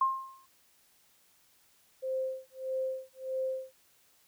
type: tone with exponential decay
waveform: sine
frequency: 1063 Hz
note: C6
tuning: 27 cents sharp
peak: -21 dBFS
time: 0.01-0.46 s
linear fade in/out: 5 ms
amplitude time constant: 96 ms
type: tone with tremolo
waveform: sine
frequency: 523.3 Hz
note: C5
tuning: in tune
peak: -29 dBFS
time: 2.02-3.75 s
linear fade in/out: 20 ms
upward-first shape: sine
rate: 1.6 Hz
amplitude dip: 100%
effects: white hiss -66 dBFS RMS until 4.27 s